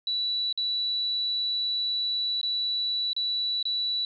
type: tone with dropouts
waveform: sine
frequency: 3944 Hz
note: B7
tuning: 3 cents flat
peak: -25 dBFS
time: 0.07-4.05 s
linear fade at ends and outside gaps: 2 ms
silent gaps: 0.527-0.575 / 2.414-2.43 / 3.132-3.164 / 3.628-3.653 s
effects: none